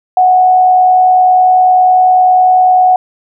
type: tone with frequency modulation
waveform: sine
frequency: 738 Hz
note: F#5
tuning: 5 cents flat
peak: -4 dBFS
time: 0.17-2.96 s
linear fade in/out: 2 ms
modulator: 70 Hz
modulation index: 0.21
effects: none